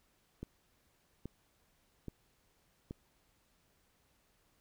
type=click train; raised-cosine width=3 ms; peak=-29 dBFS; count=4; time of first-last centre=0.43-2.909 s; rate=1.21 Hz; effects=pink hiss -73 dBFS RMS until 4.6 s